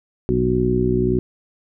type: harmonic tone with a mistuned harmonic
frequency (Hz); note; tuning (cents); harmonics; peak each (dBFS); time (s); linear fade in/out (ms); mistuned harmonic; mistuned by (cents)
61.4; B1; -9; 1 / 2 / 3 / 4 / 5 / 6; -26 / -23 / -24 / -23 / -28 / -19; 0.29-1.19; 0; 1; -100
effects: none